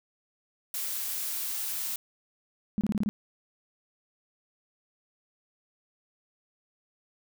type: noise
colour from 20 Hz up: blue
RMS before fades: -33 dBFS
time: 0.74-1.96 s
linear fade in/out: 2 ms
type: tone bursts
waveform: sine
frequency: 207.7 Hz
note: G#3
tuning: in tune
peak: -24 dBFS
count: 6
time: 2.78-3.09 s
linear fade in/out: 0 ms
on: 30 ms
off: 26 ms
effects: none